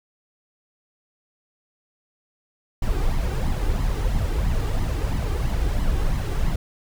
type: noise with flanger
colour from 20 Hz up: brown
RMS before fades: -22 dBFS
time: 2.82-6.56 s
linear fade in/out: 5 ms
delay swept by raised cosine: 0.97 to 2.57 ms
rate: 3 Hz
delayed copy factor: +0.55
effects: none